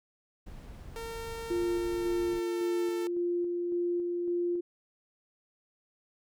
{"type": "noise", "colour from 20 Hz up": "brown", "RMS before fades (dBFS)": -45, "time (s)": [0.46, 2.4], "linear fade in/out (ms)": 10}
{"type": "tone with pitch glide", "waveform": "sawtooth", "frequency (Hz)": [456.9, 445.4], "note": ["A#4", "A4"], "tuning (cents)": [-35, 21], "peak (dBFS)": -34, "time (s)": [0.96, 3.07], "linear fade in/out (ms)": 0, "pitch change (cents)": -44, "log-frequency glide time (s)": [1.67, 2.86]}
{"type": "tone with tremolo", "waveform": "sine", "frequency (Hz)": 349.2, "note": "F4", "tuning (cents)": 0, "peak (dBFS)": -27, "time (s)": [1.5, 4.61], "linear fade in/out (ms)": 10, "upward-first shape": "square", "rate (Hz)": 1.8, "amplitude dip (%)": 25}
{"effects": []}